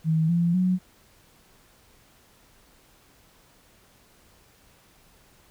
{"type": "tone with pitch steps", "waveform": "sine", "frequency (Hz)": [159.7, 171.16, 183.45], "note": ["D#3", "F3", "F#3"], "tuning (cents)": [45, -35, -15], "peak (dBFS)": -19, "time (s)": [0.04, 0.79], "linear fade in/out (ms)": 50, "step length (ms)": 250, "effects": ["pink hiss -58 dBFS RMS until 5.5 s"]}